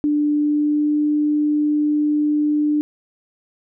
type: tone with pitch glide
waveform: sine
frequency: 295.9 to 298.3 Hz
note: D4 to D4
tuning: +13 to +27 cents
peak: -15 dBFS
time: 0.04-2.81 s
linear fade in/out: 0 ms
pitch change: +14 cents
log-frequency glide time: 0.34-0.98 s
effects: none